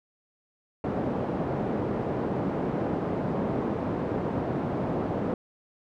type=band-pass noise; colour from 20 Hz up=pink; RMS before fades=-29 dBFS; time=0.84-5.34 s; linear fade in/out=2 ms; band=160 to 640 Hz; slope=12 dB/octave; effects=none